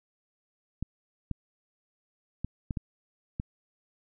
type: clicks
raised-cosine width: 5 ms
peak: -19 dBFS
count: 6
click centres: 0.826 / 1.313 / 2.446 / 2.708 / 2.772 / 3.399 s
effects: none